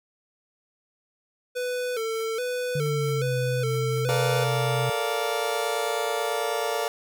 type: tone with vibrato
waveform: square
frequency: 471.7 Hz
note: A#4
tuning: 20 cents sharp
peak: -27 dBFS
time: 1.55-4.45 s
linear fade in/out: 20 ms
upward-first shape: square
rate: 1.2 Hz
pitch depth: 90 cents each way
type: tone with pitch glide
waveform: sine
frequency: 146.83 to 128.56 Hz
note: D3 to C3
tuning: 0 to -30 cents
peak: -25 dBFS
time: 2.75-4.9 s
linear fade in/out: 5 ms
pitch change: -230 cents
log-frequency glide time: 2.86-3.38 s
type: chord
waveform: 30% pulse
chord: Bb major seventh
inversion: third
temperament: just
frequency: 437 / 466.2 / 582.7 / 699.2 Hz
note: A4 / Bb4 / D5 / F5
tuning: -12 / 0 / -14 / +2 cents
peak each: -28 dBFS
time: 4.09-6.88 s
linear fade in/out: 0 ms
effects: none